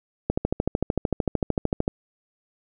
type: click train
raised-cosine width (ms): 2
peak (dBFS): -8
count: 22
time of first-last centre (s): 0.3-1.879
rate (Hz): 13.3
effects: none